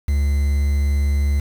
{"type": "tone with quantisation", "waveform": "triangle", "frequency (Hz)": 71.2, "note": "C#2", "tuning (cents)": 47, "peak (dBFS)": -13, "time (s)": [0.08, 1.4], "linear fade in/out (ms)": 5, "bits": 6, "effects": []}